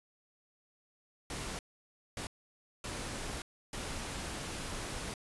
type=noise bursts at uneven times; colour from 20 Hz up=pink; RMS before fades=-40 dBFS; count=4; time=1.3-1.59 / 2.17-2.27 / 2.84-3.42 / 3.73-5.14 s; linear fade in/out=2 ms; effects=resampled to 24000 Hz